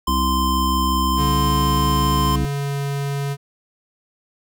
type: tone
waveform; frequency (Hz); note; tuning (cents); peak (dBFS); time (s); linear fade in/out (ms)
square; 1039; C6; -12; -20; 0.07-2.36; 5
type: harmonic tone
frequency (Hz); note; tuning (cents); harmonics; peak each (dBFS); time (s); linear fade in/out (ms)
65.41; C2; 0; 1 / 3 / 4 / 5; -21 / -26 / -27 / -28; 0.08-2.45; 0
type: tone with pitch glide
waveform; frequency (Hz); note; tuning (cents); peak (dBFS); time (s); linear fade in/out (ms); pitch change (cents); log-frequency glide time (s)
square; 143.2 to 140.58; D3 to C#3; -43 to +25; -22; 1.16-3.37; 50; -32; 1.88-2.76
effects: none